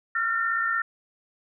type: tone cluster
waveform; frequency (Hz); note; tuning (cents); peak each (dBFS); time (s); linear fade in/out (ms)
sine; 1372 / 1429 / 1809; F6 / F6 / A6; -31 / +39 / +48; -26 / -32 / -26; 0.15-0.82; 5
effects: none